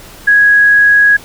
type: tone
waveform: sine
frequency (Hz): 1661.2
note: G#6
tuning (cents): 0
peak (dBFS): -4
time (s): 0.27-1.17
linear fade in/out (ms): 10
effects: pink hiss -35 dBFS RMS until 1.24 s